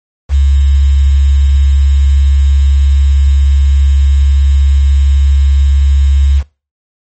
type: tone with quantisation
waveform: sine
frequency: 69.3 Hz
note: C#2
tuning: in tune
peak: -5 dBFS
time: 0.29-6.43 s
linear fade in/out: 50 ms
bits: 5
effects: noise-tail reverb RT60 0.3 s tail -20 dB re dry + MP3 32 kbps